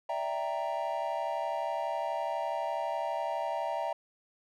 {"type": "chord", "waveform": "triangle", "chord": "E half-diminished seventh", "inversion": "third", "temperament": "equal", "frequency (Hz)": [587.3, 659.3, 784, 932.3], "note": ["D5", "E5", "G5", "Bb5"], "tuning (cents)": [0, 0, 0, 0], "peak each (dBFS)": [-36, -33, -35, -34], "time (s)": [0.09, 3.93], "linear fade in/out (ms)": 5, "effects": []}